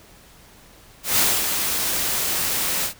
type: noise with ADSR envelope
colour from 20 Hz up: white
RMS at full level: -17 dBFS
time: 1.03-2.94 s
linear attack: 150 ms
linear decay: 240 ms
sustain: -6 dB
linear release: 100 ms
effects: pink hiss -49 dBFS RMS until 2.99 s